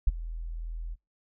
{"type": "tone with ADSR envelope", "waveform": "sine", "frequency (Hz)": 41.2, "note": "E1", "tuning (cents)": 0, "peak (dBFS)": -13, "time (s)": [0.07, 0.96], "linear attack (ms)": 7, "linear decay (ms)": 25, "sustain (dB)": -20, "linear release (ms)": 32, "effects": ["noise-tail reverb RT60 0.2 s tail -26 dB re dry", "tanh soft clip ceiling -14 dBFS"]}